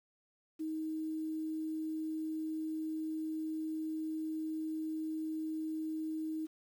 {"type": "tone with quantisation", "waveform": "sine", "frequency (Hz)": 314.9, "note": "D#4", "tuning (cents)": 21, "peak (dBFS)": -35, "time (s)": [0.59, 6.47], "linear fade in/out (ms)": 20, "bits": 10, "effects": []}